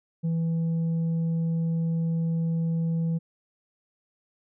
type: tone with tanh clipping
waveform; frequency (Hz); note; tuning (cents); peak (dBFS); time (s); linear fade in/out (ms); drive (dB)
sine; 164.81; E3; 0; -24; 0.23-3.19; 20; 3
effects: none